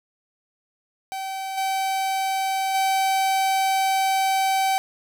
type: tone with level steps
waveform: 45% pulse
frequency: 770 Hz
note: G5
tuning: 31 cents flat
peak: -28 / -22 / -19 dBFS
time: 1.12-4.78 s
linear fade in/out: 0 ms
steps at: 1.57 / 2.74 s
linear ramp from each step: 10 ms
effects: none